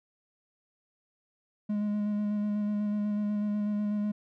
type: tone with vibrato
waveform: triangle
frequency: 208.1 Hz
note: G#3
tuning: 4 cents sharp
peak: -25 dBFS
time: 1.69-4.12 s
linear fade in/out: 10 ms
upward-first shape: square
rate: 8.1 Hz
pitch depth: 13 cents each way
effects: none